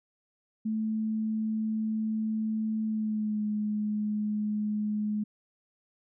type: tone with pitch glide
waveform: sine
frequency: 218.5 to 210.9 Hz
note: A3 to G#3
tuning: -12 to +27 cents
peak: -27 dBFS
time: 0.65-5.24 s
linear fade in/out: 10 ms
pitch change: -61 cents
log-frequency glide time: 2.85-3.44 s
effects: none